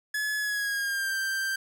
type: tone with pitch glide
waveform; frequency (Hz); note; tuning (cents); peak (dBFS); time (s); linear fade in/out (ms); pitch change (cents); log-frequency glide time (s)
45% pulse; 1705 to 1572.5; G#6 to G6; +45 to +5; -27; 0.14-1.56; 5; -140; 0.37-1.14
effects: none